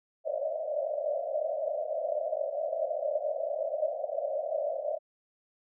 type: band-pass noise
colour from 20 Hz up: white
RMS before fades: -32 dBFS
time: 0.24-4.99 s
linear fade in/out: 50 ms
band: 560 to 650 Hz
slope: 96 dB/octave
effects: none